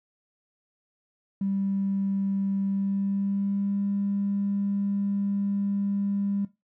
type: tone with pitch glide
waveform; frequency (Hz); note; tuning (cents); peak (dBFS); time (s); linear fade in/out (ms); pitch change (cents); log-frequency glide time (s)
triangle; 196 to 200.1; G3 to G3; 0 to +36; -20; 1.41-6.45; 5; +36; 2.66-3.81
effects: noise-tail reverb RT60 0.2 s tail -20 dB re dry + tanh soft clip ceiling -22 dBFS